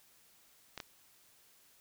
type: clicks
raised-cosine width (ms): 0.2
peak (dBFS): -24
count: 2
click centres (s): 0.777 / 0.802
effects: white hiss -65 dBFS RMS until 1.8 s